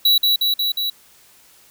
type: tone with echo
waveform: square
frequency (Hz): 3921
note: B7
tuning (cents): -13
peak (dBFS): -12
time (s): 0.05-0.18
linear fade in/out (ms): 5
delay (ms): 180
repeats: 4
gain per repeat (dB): -2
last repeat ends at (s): 0.9
effects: white hiss -51 dBFS RMS until 1.7 s